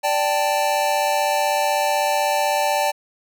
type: chord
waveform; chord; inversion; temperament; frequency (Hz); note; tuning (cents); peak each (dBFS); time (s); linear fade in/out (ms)
square; D suspended fourth; none; equal; 587.3 / 784 / 880; D5 / G5 / A5; 0 / 0 / 0; -23; 0.03-2.92; 20
effects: none